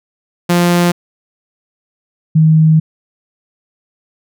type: tone pair in turn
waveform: sawtooth / sine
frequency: 174.61 / 157.89 Hz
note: F3 / D#3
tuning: 0 / +26 cents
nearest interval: major second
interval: 174 cents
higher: first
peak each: -5 dBFS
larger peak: neither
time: 0.49-0.92 / 2.35-2.8 s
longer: second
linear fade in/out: 10 ms
effects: none